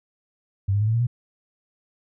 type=tone with pitch steps; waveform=sine; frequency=98 / 102.34 / 106.87 / 111.6 / 116.54 / 121.7 Hz; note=G2 / G#2 / A2 / A2 / A#2 / B2; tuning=0 / -25 / -50 / +25 / 0 / -25 cents; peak=-18 dBFS; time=0.68-1.07 s; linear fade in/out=10 ms; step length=65 ms; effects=none